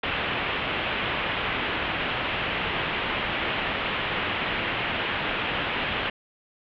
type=low-pass noise; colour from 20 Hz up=white; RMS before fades=-28 dBFS; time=0.03-6.1 s; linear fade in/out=5 ms; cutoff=3200 Hz; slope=48 dB/octave; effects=none